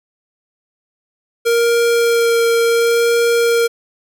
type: tone with vibrato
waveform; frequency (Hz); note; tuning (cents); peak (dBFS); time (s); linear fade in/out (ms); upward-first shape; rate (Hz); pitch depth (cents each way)
square; 466.2; A#4; 0; -12; 1.45-3.68; 20; sine; 0.7; 10
effects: none